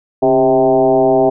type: tone with frequency modulation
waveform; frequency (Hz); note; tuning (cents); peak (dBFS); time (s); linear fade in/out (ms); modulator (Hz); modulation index
sine; 523.3; C5; 0; -8; 0.22-1.3; 10; 127; 2
effects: none